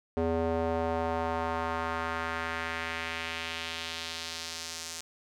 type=tone with band-pass filter sweep; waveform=square; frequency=82.41 Hz; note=E2; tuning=in tune; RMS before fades=-33 dBFS; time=0.17-5.01 s; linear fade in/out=0 ms; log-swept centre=450 to 6600 Hz; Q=1.5; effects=none